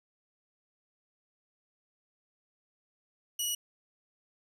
15% pulse tone, 2918 Hz, F#7, 25 cents flat, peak -23 dBFS, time 3.39-3.55 s, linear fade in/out 5 ms, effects none

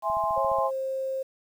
sine chord, E augmented, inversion none, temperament equal, 659.3 / 830.6 / 1046.5 Hz, E5 / G#5 / B#5, 0 / 0 / 0 cents, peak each -29 / -28 / -27 dBFS, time 0.02-0.71 s, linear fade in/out 50 ms
click train, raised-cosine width 5 ms, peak -34 dBFS, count 8, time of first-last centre 0.1-0.586 s, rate 14.4 Hz
sine tone with pitch glide, 542 to 530.8 Hz, C#5 to C5, -39 to +25 cents, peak -27 dBFS, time 0.36-1.23 s, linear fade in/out 10 ms, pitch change -36 cents, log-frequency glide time 0.5-0.75 s
effects 9-bit

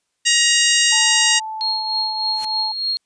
harmonic tone, 945 Hz, A#5, 23 cents sharp, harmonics 2 / 3 / 4 / 5 / 6 / 7 / 8 / 9, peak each -20 / -18 / -22 / -22 / -23 / -22 / -21 / -27 dBFS, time 0.25-1.4 s, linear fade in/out 20 ms
sine tone with pitch glide, 880 to 866.9 Hz, A5 to A5, 0 to -26 cents, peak -25 dBFS, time 0.92-2.72 s, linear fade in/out 5 ms, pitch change -26 cents, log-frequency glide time 1.05-2.22 s
sine tone with tremolo, 4266 Hz, C8, 33 cents sharp, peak -17 dBFS, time 1.61-2.97 s, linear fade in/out 0 ms, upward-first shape triangle, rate 3.3 Hz, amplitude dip 60%
white noise with exponential growth, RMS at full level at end -27 dBFS, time 2.29-2.45 s, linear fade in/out 5 ms, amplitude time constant 33 ms
effects white hiss -72 dBFS RMS until 3.05 s + resampled to 22050 Hz

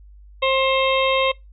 harmonic tone, 531 Hz, C5, 25 cents sharp, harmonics 1 / 2 / 4 / 5 / 6 / 7, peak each -19 / -22 / -25 / -26 / -27 / -27 dBFS, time 0.42-1.32 s, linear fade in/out 10 ms, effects noise-tail reverb RT60 0.2 s tail -23 dB re dry + added 50 Hz sine -42 dBFS peak until 1.52 s

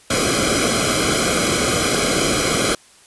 pink noise with comb filter, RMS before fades -18 dBFS, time 0.1-2.75 s, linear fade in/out 5 ms, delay 1.1 ms, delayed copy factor -1, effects white hiss -49 dBFS RMS until 3.06 s + resampled to 24000 Hz

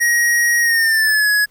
square tone with pitch glide, 1890 to 1683.8 Hz, A#6 to G#6, +23 to +23 cents, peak -13 dBFS, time 0-1.46 s, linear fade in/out 20 ms, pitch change -200 cents, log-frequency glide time 0.6-1.29 s, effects pink hiss -58 dBFS RMS until 1.5 s

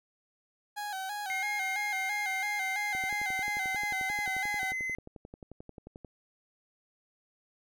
30% pulse tone with vibrato, 795 Hz, G5, 24 cents sharp, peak -32 dBFS, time 0.76-4.73 s, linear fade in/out 20 ms, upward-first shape square, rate 3 Hz, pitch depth 72 cents each way
triangle tone with pitch glide, 2133 to 2050 Hz, C7 to C7, +33 to -36 cents, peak -30 dBFS, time 1.3-4.95 s, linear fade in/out 0 ms, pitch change -69 cents, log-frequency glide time 1.4-4.62 s
click train, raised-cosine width 2 ms, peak -32 dBFS, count 36, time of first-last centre 2.95-6.047 s, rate 11.3 Hz
effects none

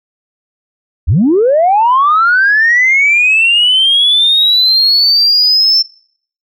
sine linear sweep, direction up, 57.3 to 5370 Hz, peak -5 dBFS, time 1.07-5.83 s, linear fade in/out 20 ms, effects noise-tail reverb RT60 0.6 s tail -25 dB re dry + tanh soft clip ceiling -2 dBFS

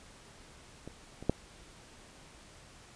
clicks, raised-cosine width 2 ms, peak -29 / -30 / -12 dBFS, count 3, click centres 0.876 / 1.226 / 1.296 s, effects pink hiss -55 dBFS RMS until 2.95 s + resampled to 22050 Hz

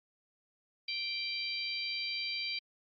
harmonic tone, 784 Hz, G5, in tune, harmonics 3 / 4 / 5 / 6, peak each -38 / -43 / -42 / -38 dBFS, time 0.88-2.59 s, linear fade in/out 5 ms, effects Opus 48 kbps

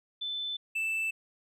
sine / triangle tone pair in turn, 3520 / 2646 Hz, A7 / E7, 0 / +6 cents, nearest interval perfect fourth, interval 494 cents, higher first, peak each -32 / -27 dBFS, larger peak second, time 0.21-0.57 / 0.75-1.11 s, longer neither, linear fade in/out 10 ms, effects none

